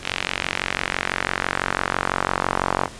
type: tone with band-pass filter sweep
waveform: sawtooth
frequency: 46 Hz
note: F#1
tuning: 9 cents flat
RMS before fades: -25 dBFS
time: 0.02-2.89 s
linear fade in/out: 50 ms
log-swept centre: 2800 to 1000 Hz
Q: 1.7
effects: pink hiss -40 dBFS RMS until 2.99 s + resampled to 22050 Hz